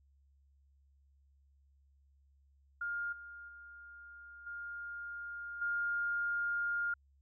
sine tone with level steps, 1411 Hz, F6, 17 cents sharp, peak -35 / -47 / -50 / -41 / -32 dBFS, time 2.81-6.94 s, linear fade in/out 5 ms, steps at 3.12 / 3.48 / 4.46 / 5.61 s, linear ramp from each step 10 ms, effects added 69 Hz sine -65 dBFS peak until 7.21 s

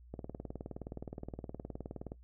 click train, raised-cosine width 2 ms, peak -28 dBFS, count 39, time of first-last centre 0.14-2.119 s, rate 19.2 Hz, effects noise-tail reverb RT60 0.1 s tail -18 dB re dry + added 60 Hz sine -54 dBFS peak until 2.23 s

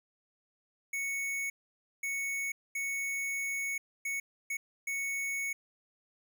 square tone bursts at uneven times, 2217 Hz, C#7, in tune, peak -33 dBFS, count 6, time 0.93-1.5 / 2.03-2.52 / 2.75-3.78 / 4.05-4.2 / 4.5-4.57 / 4.87-5.53 s, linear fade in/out 5 ms, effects none

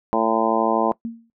harmonic tone, 112.5 Hz, A2, 39 cents sharp, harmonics 2 / 3 / 4 / 5 / 6 / 7 / 8 / 9, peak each -25 / -25 / -25 / -25 / -25 / -25 / -25 / -25 dBFS, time 0.13-0.92 s, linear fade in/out 0 ms
sine tone with exponential decay, 230 Hz, A#3, 23 cents flat, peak -22 dBFS, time 1.05-1.3 s, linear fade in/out 0 ms, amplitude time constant 54 ms
effects noise-tail reverb RT60 0.1 s tail -20 dB re dry

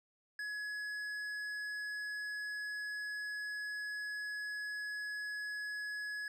sine tone with tanh clipping, 1687 Hz, G#6, 27 cents sharp, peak -40 dBFS, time 0.39-6.28 s, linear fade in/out 2 ms, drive 10 dB, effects none

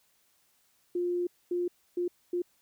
sine tone bursts at uneven times, 352.8 Hz, F4, 18 cents sharp, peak -27 dBFS, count 4, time 0.95-1.27 / 1.51-1.68 / 1.97-2.08 / 2.33-2.42 s, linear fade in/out 5 ms, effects white hiss -69 dBFS RMS until 2.61 s

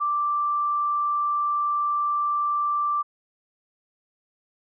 sine tone, 1174.7 Hz, D6, in tune, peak -21 dBFS, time 0-3.03 s, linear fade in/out 20 ms, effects none

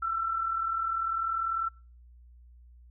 sine tone with amplitude modulation, 1341 Hz, E6, 29 cents sharp, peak -25 dBFS, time 0.02-1.69 s, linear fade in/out 10 ms, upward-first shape sine, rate 40.1 Hz, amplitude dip 55%, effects noise-tail reverb RT60 0.4 s tail -26 dB re dry + added 60 Hz sine -51 dBFS peak until 2.9 s

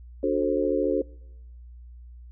sine chord, D dominant seventh, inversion none, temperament just, 293.7 / 367.1 / 440.5 / 528.6 Hz, D4 / F#4 / A4 / C5, 0 / -14 / +2 / +18 cents, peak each -27 dBFS, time 0.23-1.02 s, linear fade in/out 5 ms, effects noise-tail reverb RT60 0.9 s tail -25 dB re dry + added 60 Hz sine -42 dBFS peak until 2.31 s

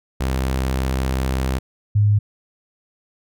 sawtooth / sine tone pair in turn, 65.41 / 103.83 Hz, C2 / G#2, 0 / 0 cents, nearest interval minor sixth, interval 800 cents, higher second, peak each -15 / -12 dBFS, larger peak second, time 0.2-1.59 / 1.95-2.19 s, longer first, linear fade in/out 10 ms, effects none

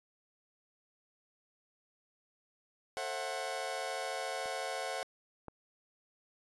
sawtooth chord, F# half-diminished seventh, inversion first, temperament just, 444 / 532.8 / 666 / 740 Hz, A4 / C5 / E5 / F#5, +16 / +31 / +18 / 0 cents, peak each -41 / -37 / -38 / -36 dBFS, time 2.97-5.03 s, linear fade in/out 0 ms
clicks, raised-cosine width 1 ms, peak -36 / -30 dBFS, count 2, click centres 4.458 / 5.483 s
effects resampled to 24000 Hz

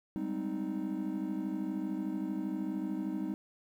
triangle chord, Ab major seventh, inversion third, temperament just, 194.67 / 207.7 / 259.6 / 311.5 Hz, G3 / Ab3 / C4 / Eb4, -12 / 0 / -13 / +2 cents, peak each -36 / -39 / -37 / -34 dBFS, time 0.16-3.34 s, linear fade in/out 0 ms, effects tanh soft clip ceiling -23 dBFS + 11-bit

